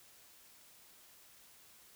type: silence
effects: white hiss -61 dBFS RMS until 1.95 s